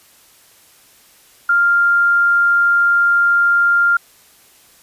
sine tone, 1396.9 Hz, F6, in tune, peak -10 dBFS, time 1.49-3.97 s, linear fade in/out 5 ms, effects white hiss -49 dBFS RMS until 4.82 s + resampled to 32000 Hz

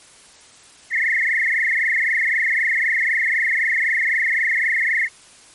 sine tone with frequency modulation, 1975.5 Hz, B6, in tune, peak -16 dBFS, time 0.9-5.09 s, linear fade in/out 50 ms, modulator 23.9 Hz, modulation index 7.8, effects white hiss -47 dBFS RMS until 5.54 s + MP3 48 kbps

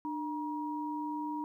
sine tone pair together, 299.9 / 952 Hz, D4 / A#5, +36 / +36 cents, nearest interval octave + minor sixth, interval 2000 cents, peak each -36 / -37 dBFS, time 0.05-1.44 s, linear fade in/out 0 ms, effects 12-bit

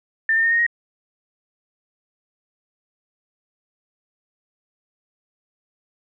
sine tone with pitch steps, 1791 / 1812.9 / 1835 / 1857.4 / 1880 Hz, A6 / A#6 / A#6 / A#6 / A#6, +30 / -49 / -28 / -7 / +14 cents, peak -15 dBFS, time 0.29-0.665 s, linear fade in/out 2 ms, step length 75 ms, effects none

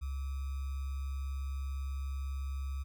sine tone with sample-and-hold, 68 Hz, C#2, 33 cents flat, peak -34 dBFS, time 0.01-2.84 s, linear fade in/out 20 ms, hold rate 1225 Hz, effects none

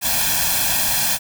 white noise with comb filter, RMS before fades -19 dBFS, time 0.01-1.19 s, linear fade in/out 50 ms, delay 1.2 ms, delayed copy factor +0.8, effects none

